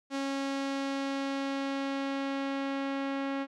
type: tone with low-pass filter sweep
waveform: sawtooth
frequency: 274.2 Hz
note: C#4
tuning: 19 cents flat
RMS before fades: -33 dBFS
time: 0.1-3.47 s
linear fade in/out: 50 ms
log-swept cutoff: 6200 to 2600 Hz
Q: 0.9
effects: none